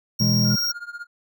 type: tone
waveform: square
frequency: 5588 Hz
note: F8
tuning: in tune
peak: -22 dBFS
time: 0.19-0.72 s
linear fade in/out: 10 ms
type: chord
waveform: triangle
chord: E major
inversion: second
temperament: equal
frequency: 123.47 / 164.81 / 207.7 Hz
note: B2 / E3 / G#3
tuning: 0 / 0 / 0 cents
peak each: -19 / -25 / -19 dBFS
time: 0.2-0.56 s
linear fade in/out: 10 ms
type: tone with tremolo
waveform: triangle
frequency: 1416 Hz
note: F6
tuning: 23 cents sharp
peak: -27 dBFS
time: 0.44-1.07 s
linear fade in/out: 50 ms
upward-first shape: triangle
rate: 16 Hz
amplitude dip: 95%
effects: none